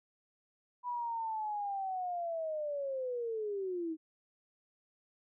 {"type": "linear sweep", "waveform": "sine", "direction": "down", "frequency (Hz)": [987.8, 311.1], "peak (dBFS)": -34, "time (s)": [0.83, 3.97], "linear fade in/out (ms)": 50, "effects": []}